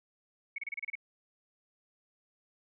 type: tone bursts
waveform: sine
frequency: 2217 Hz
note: C#7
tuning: in tune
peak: -34 dBFS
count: 8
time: 0.56-0.954 s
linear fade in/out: 5 ms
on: 23 ms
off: 30 ms
effects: none